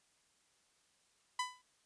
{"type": "tone with exponential decay", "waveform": "sawtooth", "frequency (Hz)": 1000, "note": "B5", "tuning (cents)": 21, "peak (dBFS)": -28, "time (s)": [1.39, 1.62], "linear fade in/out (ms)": 5, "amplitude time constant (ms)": 50, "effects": ["white hiss -73 dBFS RMS until 1.85 s", "resampled to 22050 Hz"]}